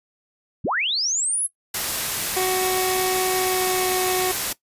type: linear sweep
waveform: sine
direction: up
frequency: 56.6 to 10940 Hz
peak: -20 dBFS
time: 0.64-1.47 s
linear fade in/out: 10 ms
type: noise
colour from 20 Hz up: white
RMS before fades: -25 dBFS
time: 1.74-4.53 s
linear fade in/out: 5 ms
type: tone with pitch glide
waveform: 25% pulse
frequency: 372 to 369.6 Hz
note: F#4 to F#4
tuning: +9 to -2 cents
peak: -17 dBFS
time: 2.36-4.32 s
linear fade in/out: 10 ms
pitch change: -11 cents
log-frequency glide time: 3.39-3.85 s
effects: noise-tail reverb RT60 0.1 s tail -18 dB re dry + resampled to 32000 Hz